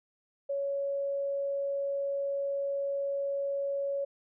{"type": "tone", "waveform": "sine", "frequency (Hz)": 558, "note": "C#5", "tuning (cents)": 11, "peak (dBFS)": -29, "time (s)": [0.49, 4.05], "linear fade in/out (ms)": 10, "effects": []}